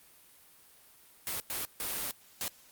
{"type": "noise bursts at uneven times", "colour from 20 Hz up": "white", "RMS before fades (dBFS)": -35, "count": 4, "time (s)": [[1.27, 1.4], [1.5, 1.65], [1.8, 2.11], [2.41, 2.48]], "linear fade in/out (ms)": 0, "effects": ["white hiss -59 dBFS RMS until 2.71 s", "Opus 32 kbps"]}